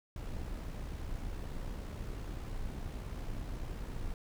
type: noise with amplitude modulation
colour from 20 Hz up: brown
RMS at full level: -38 dBFS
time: 0.16-4.14 s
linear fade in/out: 2 ms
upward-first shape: sine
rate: 63.4 Hz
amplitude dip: 40%
effects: none